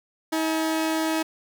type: tone pair together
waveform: sawtooth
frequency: 319.1 / 851.9 Hz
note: D#4 / G#5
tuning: +44 / +44 cents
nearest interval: octave + perfect fourth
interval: 1700 cents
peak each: -19 / -29 dBFS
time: 0.32-1.23 s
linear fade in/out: 10 ms
effects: none